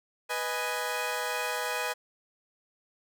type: chord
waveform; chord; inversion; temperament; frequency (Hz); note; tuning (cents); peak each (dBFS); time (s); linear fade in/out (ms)
15% pulse; G# minor; first; equal; 493.9 / 622.3 / 830.6; B4 / D#5 / G#5; 0 / 0 / 0; -27 / -29 / -28; 0.29-1.94; 20
effects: none